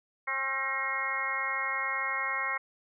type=harmonic tone with a mistuned harmonic; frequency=268.9 Hz; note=C4; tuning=47 cents sharp; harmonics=2 / 3 / 4 / 5 / 6 / 7 / 8; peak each=-45 / -42 / -35 / -38 / -43 / -34 / -33 dBFS; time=0.27-2.58 s; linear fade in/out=10 ms; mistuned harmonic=6; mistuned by=-40 cents; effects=none